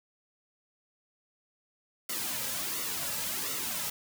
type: noise with flanger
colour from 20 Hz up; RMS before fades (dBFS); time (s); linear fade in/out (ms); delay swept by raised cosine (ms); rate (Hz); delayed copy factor
white; -34; 2.09-3.9; 5; 1.2 to 2.8; 1.4; -0.65
effects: none